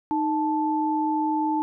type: tone pair together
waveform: sine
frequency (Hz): 309.7 / 876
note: D#4 / A5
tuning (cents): -8 / -8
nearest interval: octave + tritone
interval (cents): 1800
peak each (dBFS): -24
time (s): 0.11-1.62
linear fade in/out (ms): 0
effects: none